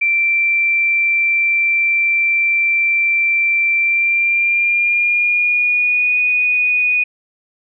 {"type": "tone with pitch glide", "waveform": "sine", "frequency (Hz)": [2349, 2473], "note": ["D7", "D#7"], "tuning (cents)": [0, -11], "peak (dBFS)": -12, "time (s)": [0.01, 7.04], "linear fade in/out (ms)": 10, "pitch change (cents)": 89, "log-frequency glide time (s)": [3.78, 6.2], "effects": []}